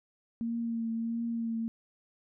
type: tone with vibrato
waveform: sine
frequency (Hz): 229.9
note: A#3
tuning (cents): -24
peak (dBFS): -30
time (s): 0.41-1.68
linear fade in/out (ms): 0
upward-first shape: triangle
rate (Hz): 1.5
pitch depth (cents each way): 27
effects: none